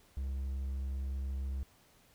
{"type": "tone", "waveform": "triangle", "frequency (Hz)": 67.1, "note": "C2", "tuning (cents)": 44, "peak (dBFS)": -32, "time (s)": [0.17, 1.63], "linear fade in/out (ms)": 0, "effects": ["pink hiss -65 dBFS RMS until 2.14 s"]}